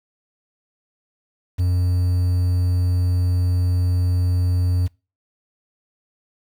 triangle tone with quantisation, 90 Hz, F#2, 47 cents flat, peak -14 dBFS, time 1.58-4.88 s, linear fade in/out 20 ms, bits 7, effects noise-tail reverb RT60 0.3 s tail -24 dB re dry

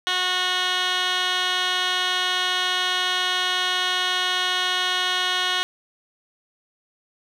15% pulse tone with band-pass filter, 365.5 Hz, F#4, 21 cents flat, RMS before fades -23 dBFS, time 0.07-5.63 s, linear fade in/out 0 ms, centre 2800 Hz, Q 2.6, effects none

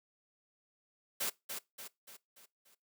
white noise with echo, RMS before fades -35 dBFS, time 1.2-1.3 s, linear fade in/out 10 ms, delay 290 ms, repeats 5, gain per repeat -6 dB, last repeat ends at 2.75 s, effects noise-tail reverb RT60 0.2 s tail -21 dB re dry + high-pass 200 Hz 12 dB/octave

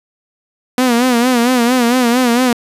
sawtooth tone with vibrato, 244.8 Hz, B3, 15 cents flat, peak -6 dBFS, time 0.78-2.53 s, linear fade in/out 2 ms, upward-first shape sine, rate 4.4 Hz, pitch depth 92 cents each way, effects resampled to 32000 Hz

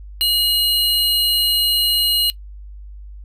square tone pair together, 2893 / 4135 Hz, F#7 / C8, -40 / -21 cents, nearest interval tritone, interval 619 cents, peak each -18 / -18 dBFS, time 0.21-2.3 s, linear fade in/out 0 ms, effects noise-tail reverb RT60 0.1 s tail -19 dB re dry + added 50 Hz sine -33 dBFS peak until 3.24 s

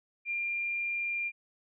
sine tone, 2393 Hz, D7, 32 cents sharp, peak -30 dBFS, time 0.25-1.32 s, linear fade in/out 50 ms, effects none

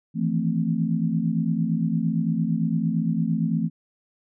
sine tone cluster, 159.5 / 168.3 / 222.8 / 261.3 Hz, D#3 / E3 / A3 / C4, +43 / +36 / +22 / -2 cents, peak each -29 / -24 / -25 / -30 dBFS, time 0.14-3.7 s, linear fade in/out 50 ms, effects none

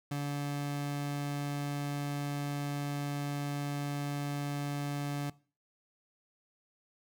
30% pulse tone, 143.7 Hz, D3, 37 cents flat, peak -30 dBFS, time 0.11-5.3 s, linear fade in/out 5 ms, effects noise-tail reverb RT60 0.4 s tail -21 dB re dry

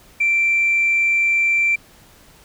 sine tone, 2349 Hz, D7, in tune, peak -13 dBFS, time 0.2-1.76 s, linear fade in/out 10 ms, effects tanh soft clip ceiling -10 dBFS + pink hiss -49 dBFS RMS until 2.44 s

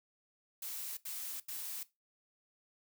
blue noise bursts, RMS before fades -42 dBFS, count 3, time 0.62-1.832 s, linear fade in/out 5 ms, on 350 ms, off 81 ms, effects noise-tail reverb RT60 0.2 s tail -17 dB re dry

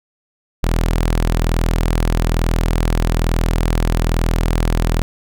sawtooth tone, 41.14 Hz, E1, 3 cents flat, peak -10 dBFS, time 0.63-5.02 s, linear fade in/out 0 ms, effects none

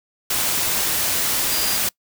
sine tone in noise, 4814 Hz, D8, 42 cents sharp, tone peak -26 dBFS, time 1.51-1.77 s, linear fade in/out 5 ms, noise white, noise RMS -21 dBFS, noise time 0.3-1.89 s, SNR -8 dB, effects noise-tail reverb RT60 0.1 s tail -24 dB re dry

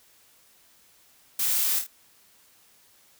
blue noise with echo, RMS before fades -26 dBFS, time 1.39-1.79 s, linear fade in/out 5 ms, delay 26 ms, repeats 3, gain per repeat -5 dB, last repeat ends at 1.868 s, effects white hiss -59 dBFS RMS until 3.19 s

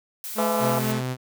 blue noise, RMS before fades -34 dBFS, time 0.24-0.92 s, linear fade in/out 0 ms
sawtooth tone with tremolo, 215.8 Hz, A3, 33 cents flat, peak -20 dBFS, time 0.35-1.03 s, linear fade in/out 50 ms, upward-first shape triangle, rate 4.1 Hz, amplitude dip 40%
harmonic tone, 168.3 Hz, E3, 36 cents sharp, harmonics 3 / 4 / 5 / 6 / 7 / 8, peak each -26 / -28 / -30 / -32 / -33 / -34 dBFS, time 0.38-0.79 s, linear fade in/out 2 ms
sawtooth tone, 127.8 Hz, C3, 40 cents flat, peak -22 dBFS, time 0.59-1.17 s, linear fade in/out 50 ms
effects none

